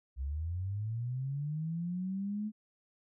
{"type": "linear sweep", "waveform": "sine", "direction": "up", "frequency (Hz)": [62.9, 216.5], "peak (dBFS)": -33, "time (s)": [0.16, 2.52], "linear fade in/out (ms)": 50, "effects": []}